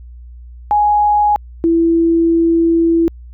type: tone pair in turn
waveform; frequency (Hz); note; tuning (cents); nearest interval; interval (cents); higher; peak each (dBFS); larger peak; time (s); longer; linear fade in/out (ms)
sine; 833 / 332.7; G#5 / E4; +5 / +16; octave + major third; 1589; first; -9; neither; 0.71-1.36 / 1.64-3.08; second; 0
effects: added 60 Hz sine -32 dBFS peak until 3.33 s